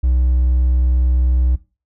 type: tone with hard clipping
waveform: triangle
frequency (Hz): 62.7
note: B1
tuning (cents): +27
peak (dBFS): -13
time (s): 0.03-1.56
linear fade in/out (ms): 10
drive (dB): 5
effects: noise-tail reverb RT60 0.3 s tail -18 dB re dry